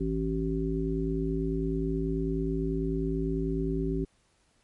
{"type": "harmonic tone", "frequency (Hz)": 54.6, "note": "A1", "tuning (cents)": -13, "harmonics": [1, 3, 5, 7], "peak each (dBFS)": [-32, -32, -32, -32], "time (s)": [0, 4.05], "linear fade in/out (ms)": 10, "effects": ["pink hiss -68 dBFS RMS until 4.63 s", "MP3 48 kbps"]}